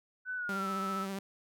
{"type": "tone with pitch glide", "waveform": "sine", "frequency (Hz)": [1500, 1313.4], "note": ["F#6", "E6"], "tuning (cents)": [23, -7], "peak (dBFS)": -34, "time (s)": [0.25, 1.07], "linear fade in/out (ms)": 50, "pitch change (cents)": -230, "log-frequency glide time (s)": [0.36, 0.69]}
{"type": "tone with vibrato", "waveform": "sawtooth", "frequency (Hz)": 194.7, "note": "G3", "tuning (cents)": -12, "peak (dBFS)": -32, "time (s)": [0.49, 1.19], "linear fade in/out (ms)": 2, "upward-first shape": "triangle", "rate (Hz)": 15, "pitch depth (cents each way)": 34}
{"effects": []}